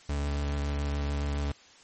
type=tone with vibrato; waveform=40% pulse; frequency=71.9 Hz; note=D2; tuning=36 cents flat; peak=-27 dBFS; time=0.09-1.52 s; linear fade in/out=5 ms; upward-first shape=sine; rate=7.1 Hz; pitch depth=11 cents each way; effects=white hiss -55 dBFS RMS until 1.83 s + MP3 32 kbps